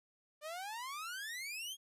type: exponential sweep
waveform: sawtooth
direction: up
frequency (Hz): 586 to 3322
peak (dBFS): -38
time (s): 0.41-1.77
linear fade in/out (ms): 50
effects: resampled to 32000 Hz + 13-bit